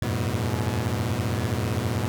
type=tone cluster; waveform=sawtooth; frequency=85.3 / 94.5 / 106.4 / 121.7 Hz; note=F2 / F#2 / G#2 / B2; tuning=-40 / +37 / +42 / -25 cents; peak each=-28 / -28 / -24 / -24 dBFS; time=0.02-2.08 s; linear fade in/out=0 ms; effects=none